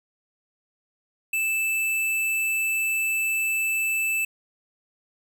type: tone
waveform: square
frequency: 2637 Hz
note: E7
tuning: in tune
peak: -23 dBFS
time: 1.33-4.25 s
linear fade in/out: 5 ms
effects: 10-bit